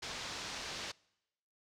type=low-pass noise; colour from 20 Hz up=white; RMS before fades=-43 dBFS; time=0.02-0.92 s; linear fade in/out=10 ms; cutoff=5700 Hz; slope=24 dB/octave; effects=noise-tail reverb RT60 0.9 s tail -25 dB re dry